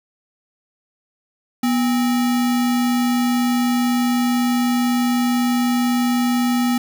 sine tone with sample-and-hold, 244 Hz, B3, 21 cents flat, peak -15 dBFS, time 1.63-6.78 s, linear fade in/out 5 ms, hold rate 1050 Hz, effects none

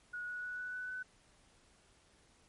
sine tone with pitch steps, 1456 / 1465.3 / 1474.6 / 1484 / 1493.5 / 1503 Hz, F#6 / F#6 / F#6 / F#6 / F#6 / F#6, -28 / -17 / -6 / +5 / +16 / +27 cents, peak -39 dBFS, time 0.13-1.03 s, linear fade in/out 10 ms, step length 150 ms, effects pink hiss -67 dBFS RMS until 2.48 s + MP3 48 kbps

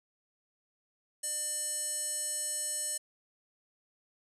square tone with band-pass filter, 600 Hz, D5, 37 cents sharp, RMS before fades -35 dBFS, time 1.23-2.98 s, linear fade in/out 10 ms, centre 8600 Hz, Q 6.8, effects none

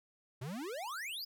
square exponential sweep, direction up, 116.54 to 5210 Hz, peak -40 dBFS, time 0.41-1.25 s, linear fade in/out 10 ms, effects none

